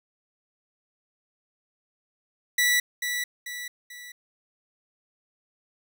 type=tone with echo; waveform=sawtooth; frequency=1958 Hz; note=B6; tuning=15 cents flat; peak=-16 dBFS; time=2.58-2.8 s; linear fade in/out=5 ms; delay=440 ms; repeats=3; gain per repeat=-7 dB; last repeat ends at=4.12 s; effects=none